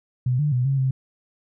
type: tone with pitch steps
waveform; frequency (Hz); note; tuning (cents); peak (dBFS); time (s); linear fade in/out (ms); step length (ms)
sine; 125.7 / 148.4 / 124.7 / 136.6 / 131.9; B2 / D3 / B2 / C#3 / C3; +31 / +18 / +17 / -25 / +14; -18; 0.26-0.91; 5; 130
effects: none